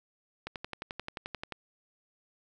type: click train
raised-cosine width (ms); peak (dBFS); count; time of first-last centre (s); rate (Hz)
0.3; -21; 13; 0.47-1.523; 11.4
effects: none